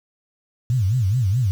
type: tone with vibrato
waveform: sine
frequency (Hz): 110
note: A2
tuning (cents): 0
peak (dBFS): -16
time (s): 0.7-1.51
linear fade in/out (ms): 0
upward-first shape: sine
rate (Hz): 4.7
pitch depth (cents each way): 300
effects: 7-bit